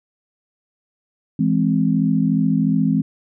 sine chord, E augmented, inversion none, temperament equal, 164.81 / 207.7 / 261.6 Hz, E3 / G#3 / B#3, 0 / 0 / 0 cents, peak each -19 dBFS, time 1.39-3.02 s, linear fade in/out 5 ms, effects none

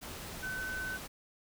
sine tone in noise, 1518 Hz, F#6, 44 cents sharp, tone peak -36 dBFS, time 0.42-0.98 s, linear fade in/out 20 ms, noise pink, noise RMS -44 dBFS, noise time 0.01-1.08 s, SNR +5 dB, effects none

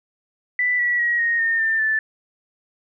sine tone with pitch steps, 1982 / 1942.3 / 1903.5 / 1865.4 / 1828 / 1791.4 / 1755.6 Hz, B6 / B6 / A#6 / A#6 / A#6 / A6 / A6, +6 / -29 / +36 / +1 / -34 / +31 / -4 cents, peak -17 dBFS, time 0.59-1.99 s, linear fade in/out 2 ms, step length 200 ms, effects none

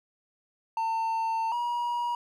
triangle tone pair in turn, 900 / 958 Hz, A5 / A#5, +39 / +47 cents, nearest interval minor second, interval 108 cents, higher second, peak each -24 / -25 dBFS, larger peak first, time 0.77-1.52 / 1.52-2.15 s, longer first, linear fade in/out 2 ms, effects none

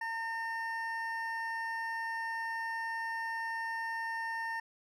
triangle tone pair together, 909 / 1819.5 Hz, A#5 / A#6, -44 / -42 cents, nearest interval octave, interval 1202 cents, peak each -36 / -35 dBFS, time 0.01-4.6 s, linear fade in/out 5 ms, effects none

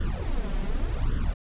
brown noise with flanger, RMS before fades -26 dBFS, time 0-1.34 s, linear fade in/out 10 ms, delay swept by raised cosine 0.61 to 5.21 ms, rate 0.87 Hz, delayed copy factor +1, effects resampled to 8000 Hz

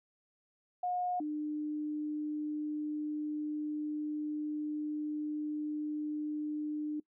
sine tone pair in turn, 720 / 301.1 Hz, F#5 / D4, -47 / +43 cents, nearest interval octave + minor third, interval 1510 cents, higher first, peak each -31 / -33 dBFS, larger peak first, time 0.83-1.2 / 1.2-7 s, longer second, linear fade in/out 5 ms, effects noise-tail reverb RT60 0.1 s tail -22 dB re dry

